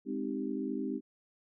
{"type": "chord", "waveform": "sine", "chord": "Ab major seventh", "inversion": "none", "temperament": "equal", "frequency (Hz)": [207.7, 261.6, 311.1, 392], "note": ["Ab3", "C4", "Eb4", "G4"], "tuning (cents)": [0, 0, 0, 0], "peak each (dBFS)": [-39, -36, -38, -40], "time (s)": [0.05, 1.01], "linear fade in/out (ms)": 50, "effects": []}